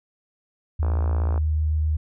sine tone with vibrato, 77.3 Hz, D#2, 11 cents flat, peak -19 dBFS, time 0.79-1.97 s, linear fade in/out 10 ms, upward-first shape square, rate 7.6 Hz, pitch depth 8 cents each way
click train, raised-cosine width 1 ms, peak -19 dBFS, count 32, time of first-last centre 0.83-1.378 s, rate 56.6 Hz
effects none

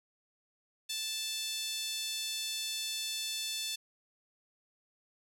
5% pulse tone with high-pass filter, 880 Hz, A5, in tune, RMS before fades -37 dBFS, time 0.89-3.76 s, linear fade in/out 10 ms, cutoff 3300 Hz, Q 2.5, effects none

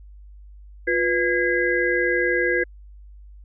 sine tone cluster, 353.2 / 493.5 / 1637 / 2028 Hz, F4 / B4 / G#6 / B6, +20 / -1 / -25 / +45 cents, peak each -24 / -24 / -22 / -26 dBFS, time 0.87-2.64 s, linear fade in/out 10 ms, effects added 50 Hz sine -41 dBFS peak until 3.44 s

